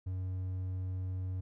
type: tone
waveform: triangle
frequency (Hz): 92.8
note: F#2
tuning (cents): +6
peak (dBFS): -32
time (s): 0.06-1.41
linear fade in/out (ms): 10
effects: none